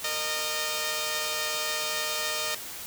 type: tone pair together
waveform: 5% pulse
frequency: 461.4 / 614 Hz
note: A#4 / D#5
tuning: -18 / -23 cents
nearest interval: perfect fourth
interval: 495 cents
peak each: -23 / -18 dBFS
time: 0.04-2.55 s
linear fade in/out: 5 ms
effects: white hiss -39 dBFS RMS until 2.86 s